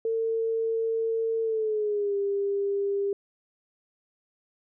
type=tone with pitch glide; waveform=sine; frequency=451.4 to 399.8 Hz; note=A4 to G4; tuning=+44 to +34 cents; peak=-24 dBFS; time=0.05-3.13 s; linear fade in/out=2 ms; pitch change=-210 cents; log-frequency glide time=1.42-2.16 s; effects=none